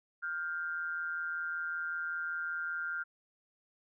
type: tone pair together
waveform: sine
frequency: 1402.8 / 1568 Hz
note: F6 / G6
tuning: +7 / 0 cents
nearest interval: major second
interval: 193 cents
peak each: -35 / -40 dBFS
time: 0.22-3.04 s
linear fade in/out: 20 ms
effects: none